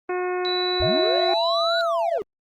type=harmonic tone; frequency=362.2 Hz; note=F#4; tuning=37 cents flat; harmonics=1 / 2 / 3 / 4 / 5 / 6 / 7; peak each=-24 / -30 / -34 / -36 / -38 / -40 / -41 dBFS; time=0.09-1.34 s; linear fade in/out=5 ms
type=tone; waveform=sine; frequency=3951 Hz; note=B7; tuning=in tune; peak=-25 dBFS; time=0.45-1.81 s; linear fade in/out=0 ms
type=linear two-way sweep; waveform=triangle; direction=up then down; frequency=48.03 to 1480 to 376.7 Hz; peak=-23 dBFS; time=0.8-2.22 s; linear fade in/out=0 ms; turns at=1.79 s
type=tone with pitch glide; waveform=sine; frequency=639 to 672.7 Hz; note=D#5 to E5; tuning=+46 to +35 cents; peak=-21 dBFS; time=0.82-2.18 s; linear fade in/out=2 ms; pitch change=+89 cents; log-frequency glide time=1.07-1.14 s
effects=Opus 24 kbps